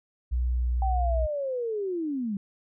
sine tone with vibrato, 61.1 Hz, B1, 18 cents flat, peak -23 dBFS, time 0.31-1.27 s, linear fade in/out 20 ms, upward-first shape triangle, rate 1.8 Hz, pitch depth 15 cents each way
sine linear sweep, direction down, 784 to 190 Hz, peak -27 dBFS, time 0.82-2.37 s, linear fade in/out 2 ms
effects none

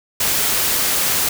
white noise, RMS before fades -18 dBFS, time 0.2-1.29 s, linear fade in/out 5 ms, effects none

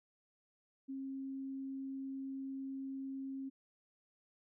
sine tone, 269.1 Hz, C4, 49 cents sharp, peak -40 dBFS, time 0.88-3.5 s, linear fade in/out 20 ms, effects none

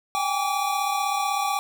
square tone cluster, 784 / 820 / 1151 Hz, G5 / G#5 / D6, 0 / -22 / -35 cents, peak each -28 dBFS, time 0.15-1.59 s, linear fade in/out 0 ms, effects none

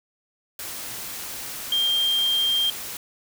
sine tone in noise, 3190 Hz, G7, 30 cents sharp, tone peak -19 dBFS, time 1.72-2.7 s, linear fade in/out 2 ms, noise white, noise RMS -34 dBFS, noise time 0.59-2.97 s, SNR +12 dB, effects none

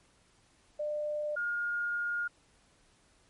sine tone pair in turn, 598 / 1422.3 Hz, D5 / F6, +31 / +31 cents, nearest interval octave + minor third, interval 1500 cents, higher second, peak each -31 / -30 dBFS, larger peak second, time 0.79-1.36 / 1.36-2.28 s, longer second, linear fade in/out 10 ms, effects pink hiss -66 dBFS RMS until 3.29 s + MP3 48 kbps

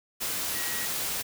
sine tone in noise, 1905 Hz, A#6, 37 cents sharp, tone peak -37 dBFS, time 0.54-0.87 s, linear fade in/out 20 ms, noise white, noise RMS -31 dBFS, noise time 0.2-1.23 s, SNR -9 dB, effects none

